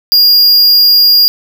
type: tone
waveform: square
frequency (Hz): 4831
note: D8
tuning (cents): +48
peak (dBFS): -4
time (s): 0.12-1.28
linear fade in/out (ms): 0
effects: none